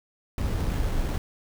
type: noise with sample-and-hold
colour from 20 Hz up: brown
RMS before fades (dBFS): -26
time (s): 0.38-1.18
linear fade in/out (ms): 2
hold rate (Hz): 4900
effects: none